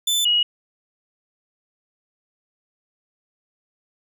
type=tone pair in turn; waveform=sawtooth / sine; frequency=3520 / 2900 Hz; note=A7 / F#7; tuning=0 / -35 cents; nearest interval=minor third; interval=335 cents; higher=first; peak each=-15 dBFS; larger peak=neither; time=0.07-0.25 / 0.25-0.43 s; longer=neither; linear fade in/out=5 ms; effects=none